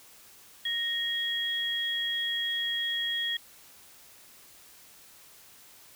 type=tone pair together; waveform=sine; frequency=1864.7 / 3299 Hz; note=A#6 / G#7; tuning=0 / -12 cents; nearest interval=minor seventh; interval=988 cents; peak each=-33 / -29 dBFS; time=0.65-3.37 s; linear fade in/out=5 ms; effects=white hiss -54 dBFS RMS until 5.95 s